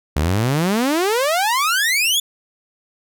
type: exponential sweep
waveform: sawtooth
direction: up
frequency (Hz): 69.3 to 3520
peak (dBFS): -12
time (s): 0.16-2.2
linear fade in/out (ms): 5
effects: none